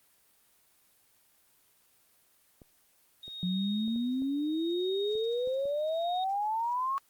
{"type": "clicks", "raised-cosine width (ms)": 2, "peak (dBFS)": -37, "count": 8, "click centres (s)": [2.618, 3.28, 3.88, 3.961, 4.221, 5.154, 5.474, 5.655]}
{"type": "tone with tremolo", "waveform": "sine", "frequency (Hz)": 3729, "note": "A#7", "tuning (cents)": 0, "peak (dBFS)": -37, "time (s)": [3.23, 6.24], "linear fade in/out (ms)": 2, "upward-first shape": "sine", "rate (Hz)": 0.71, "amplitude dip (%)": 85}
{"type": "exponential sweep", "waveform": "sine", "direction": "up", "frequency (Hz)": [177.3, 1108.7], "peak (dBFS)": -28, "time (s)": [3.43, 6.98], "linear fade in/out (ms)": 0}
{"effects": ["white hiss -66 dBFS RMS until 7.09 s", "Opus 24 kbps"]}